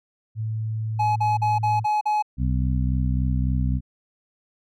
sine tone, 110 Hz, A2, in tune, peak -24 dBFS, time 0.35-1.86 s, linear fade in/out 50 ms
triangle tone bursts, 846 Hz, G#5, 32 cents sharp, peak -17 dBFS, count 6, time 0.99-2.225 s, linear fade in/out 10 ms, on 170 ms, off 43 ms
harmonic tone, 63.6 Hz, C2, 48 cents flat, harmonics 1 / 2 / 3 / 4, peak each -22 / -24 / -29 / -31 dBFS, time 2.37-3.81 s, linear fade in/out 50 ms
effects none

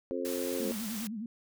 harmonic tone, 88.4 Hz, F2, 22 cents sharp, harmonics 3 / 4 / 5 / 6, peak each -37 / -37 / -37 / -37 dBFS, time 0.11-0.72 s, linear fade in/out 0 ms
white noise, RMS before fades -41 dBFS, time 0.25-1.07 s, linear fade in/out 0 ms
sine tone with vibrato, 218.4 Hz, A3, 13 cents flat, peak -35 dBFS, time 0.6-1.26 s, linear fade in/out 2 ms, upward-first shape sine, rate 9.8 Hz, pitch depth 140 cents each way
effects none

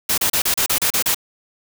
white noise bursts, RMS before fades -18 dBFS, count 9, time 0.09-1.146 s, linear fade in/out 5 ms, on 88 ms, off 33 ms, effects none

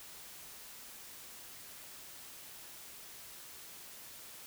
silence, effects white hiss -51 dBFS RMS until 4.46 s

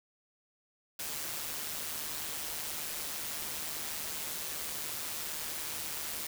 white noise with amplitude modulation, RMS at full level -36 dBFS, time 0.99-6.27 s, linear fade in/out 5 ms, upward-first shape sine, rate 153 Hz, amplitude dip 50%, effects none

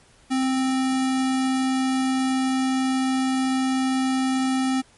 sine tone with sample-and-hold, 261.5 Hz, C4, 1 cent flat, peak -19 dBFS, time 0.3-4.82 s, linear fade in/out 20 ms, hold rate 1050 Hz, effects pink hiss -55 dBFS RMS until 4.97 s + MP3 48 kbps

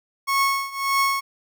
30% pulse tone with tremolo, 1098 Hz, C#6, 17 cents flat, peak -14 dBFS, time 0.27-1.21 s, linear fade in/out 20 ms, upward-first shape triangle, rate 1.7 Hz, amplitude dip 90%, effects none

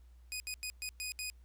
15% pulse tone bursts at uneven times, 2489 Hz, D#7, in tune, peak -31 dBFS, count 6, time 0.32-0.4 / 0.47-0.54 / 0.63-0.7 / 0.82-0.89 / 1-1.12 / 1.19-1.3 s, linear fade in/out 0 ms, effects added 60 Hz sine -55 dBFS peak until 1.44 s + pink hiss -75 dBFS RMS until 1.44 s

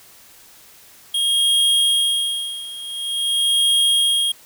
square tone with tremolo, 3255 Hz, G#7, 36 cents flat, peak -14 dBFS, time 1.14-4.32 s, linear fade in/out 5 ms, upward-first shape sine, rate 0.47 Hz, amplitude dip 85%, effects white hiss -47 dBFS RMS until 4.45 s

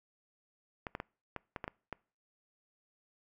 clicks, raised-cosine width 0.5 ms, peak -23 dBFS, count 8, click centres 0.868 / 0.951 / 1.001 / 1.363 / 1.562 / 1.642 / 1.679 / 1.927 s, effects noise-tail reverb RT60 0.4 s tail -25 dB re dry

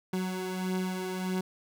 30% pulse beating tone pair, 185 / 186.6 Hz, F#3 / F#3, 0 / +15 cents, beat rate 1.6 Hz, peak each -29 / -34 dBFS, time 0.13-1.41 s, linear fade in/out 5 ms, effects none

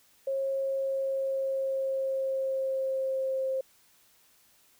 sine tone with pitch glide, 541 to 528.9 Hz, C#5 to C5, -42 to +19 cents, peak -27 dBFS, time 0.27-3.61 s, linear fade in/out 5 ms, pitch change -39 cents, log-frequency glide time 0.57-3.49 s, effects white hiss -63 dBFS RMS until 4.79 s

